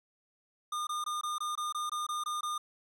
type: tone bursts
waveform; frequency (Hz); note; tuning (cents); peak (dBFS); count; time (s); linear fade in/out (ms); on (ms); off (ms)
square; 1214; D#6; -43; -33; 11; 0.72-2.58; 5; 150; 21
effects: low-pass 12000 Hz 12 dB/octave